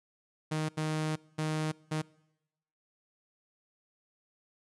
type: tone bursts at uneven times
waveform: sawtooth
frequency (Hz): 155.56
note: D#3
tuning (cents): 0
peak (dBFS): -26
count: 4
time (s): 0.51-0.69 / 0.77-1.16 / 1.38-1.72 / 1.91-2.02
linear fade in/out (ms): 10
effects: noise-tail reverb RT60 0.9 s tail -24 dB re dry + resampled to 24000 Hz